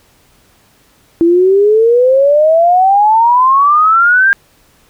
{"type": "exponential sweep", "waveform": "sine", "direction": "up", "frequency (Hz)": [330, 1618], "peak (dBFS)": -5, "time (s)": [1.21, 4.33], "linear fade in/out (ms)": 0, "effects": ["pink hiss -50 dBFS RMS until 4.89 s"]}